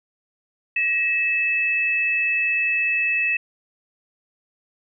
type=tone pair together; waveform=sine; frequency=1901.3 / 2615 Hz; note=A#6 / E7; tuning=+34 / -15 cents; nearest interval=tritone; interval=551 cents; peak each=-26 / -19 dBFS; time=0.76-3.37 s; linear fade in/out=5 ms; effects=none